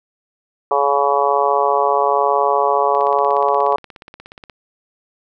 harmonic tone, 141.1 Hz, C#3, 31 cents sharp, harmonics 3 / 4 / 5 / 6 / 7 / 8, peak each -20 / -20 / -20 / -20 / -20 / -20 dBFS, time 0.71-3.76 s, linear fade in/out 2 ms
click train, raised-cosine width 0.3 ms, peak -21 dBFS, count 27, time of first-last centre 2.95-4.498 s, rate 16.8 Hz
effects none

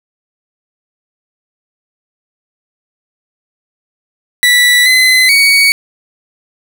30% pulse tone with pitch steps, 1962 / 2033 / 2243 Hz, B6 / B6 / C#7, -12 / +50 / +20 cents, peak -3 dBFS, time 4.43-5.72 s, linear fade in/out 0 ms, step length 430 ms, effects none

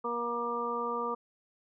harmonic tone, 237.3 Hz, A#3, 31 cents sharp, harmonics 1 / 2 / 3 / 4 / 5, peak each -41 / -35 / -45 / -37 / -34 dBFS, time 0.04-1.15 s, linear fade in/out 10 ms, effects none

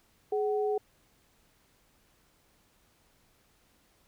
sine tone pair together, 420.1 / 752 Hz, G#4 / F#5, +20 / +28 cents, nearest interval minor seventh, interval 1008 cents, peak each -27 / -34 dBFS, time 0.32-0.78 s, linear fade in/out 5 ms, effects pink hiss -67 dBFS RMS until 4.07 s

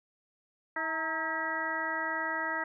harmonic tone with a mistuned harmonic, 322.1 Hz, E4, 40 cents flat, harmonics 1 / 2 / 3 / 4 / 5 / 6, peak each -43 / -40 / -37 / -38 / -36 / -35 dBFS, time 0.76-2.64 s, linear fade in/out 5 ms, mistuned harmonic 3, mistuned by -65 cents, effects none

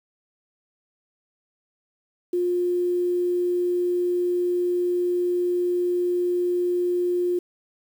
sine tone with quantisation, 355 Hz, F4, 28 cents sharp, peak -20 dBFS, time 2.33-7.39 s, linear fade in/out 5 ms, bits 8, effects none

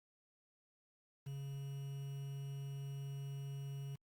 triangle tone with quantisation, 138.6 Hz, C#3, in tune, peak -40 dBFS, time 1.26-3.96 s, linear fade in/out 10 ms, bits 10, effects Opus 48 kbps

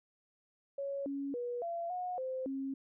sine tone with pitch steps, 556 / 278.6 / 484.6 / 681 / 725 / 519 / 270.3 Hz, C#5 / C#4 / B4 / F5 / F#5 / C5 / C#4, +5 / +9 / -33 / -44 / -35 / -14 / -44 cents, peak -35 dBFS, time 0.78-2.74 s, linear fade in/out 5 ms, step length 280 ms, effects none

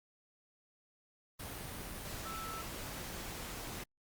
sine tone in noise, 1318.5 Hz, E6, in tune, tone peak -43 dBFS, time 2.25-2.62 s, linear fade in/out 10 ms, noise pink, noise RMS -44 dBFS, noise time 1.39-3.84 s, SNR -2 dB, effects Opus 32 kbps

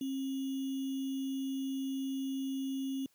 sine tone with sample-and-hold, 268.6 Hz, C4, 46 cents sharp, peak -33 dBFS, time 0.01-3.06 s, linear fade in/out 2 ms, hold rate 3150 Hz, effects white hiss -71 dBFS RMS until 3.14 s + high-pass 100 Hz 12 dB/octave

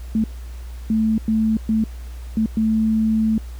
sine tone bursts at uneven times, 220 Hz, A3, in tune, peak -15 dBFS, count 6, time 0.15-0.24 / 0.9-1.18 / 1.28-1.57 / 1.69-1.84 / 2.37-2.46 / 2.57-3.38 s, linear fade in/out 2 ms, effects added 60 Hz sine -30 dBFS peak until 3.59 s + pink hiss -48 dBFS RMS until 3.59 s

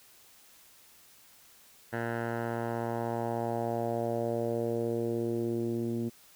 10% pulse tone with low-pass filter sweep, 116.7 Hz, A#2, 2 cents sharp, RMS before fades -32 dBFS, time 1.92-6.1 s, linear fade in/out 20 ms, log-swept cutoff 1600 to 280 Hz, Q 2.5, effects white hiss -58 dBFS RMS until 6.35 s

